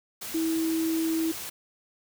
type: tone in noise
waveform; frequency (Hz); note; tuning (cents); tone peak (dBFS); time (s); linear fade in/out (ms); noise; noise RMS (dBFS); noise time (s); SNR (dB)
sine; 324.2; E4; -29; -24; 0.34-1.32; 10; white; -37; 0.21-1.5; +10
effects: none